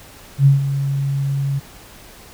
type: tone with ADSR envelope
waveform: sine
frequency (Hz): 138.59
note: C#3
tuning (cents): 0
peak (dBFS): -6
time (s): 0.38-1.6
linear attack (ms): 79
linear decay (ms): 140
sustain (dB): -11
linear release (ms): 21
effects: pink hiss -42 dBFS RMS until 2.33 s